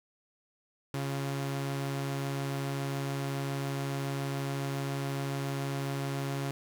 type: tone pair together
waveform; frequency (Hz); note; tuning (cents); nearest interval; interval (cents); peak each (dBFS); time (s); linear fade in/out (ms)
sawtooth; 138.25 / 349.2; C#3 / F4; -4 / 0; octave + major third; 1604; -28 / -38; 0.94-6.51; 0
effects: none